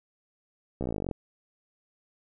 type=slowing click train; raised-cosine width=2 ms; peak=-18 dBFS; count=17; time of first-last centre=0.81-1.112 s; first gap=15 ms; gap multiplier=1.03; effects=none